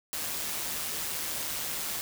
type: noise with amplitude modulation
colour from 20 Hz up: white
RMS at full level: -32 dBFS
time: 0.13-2.01 s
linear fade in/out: 0 ms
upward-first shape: sine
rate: 155 Hz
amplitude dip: 40%
effects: none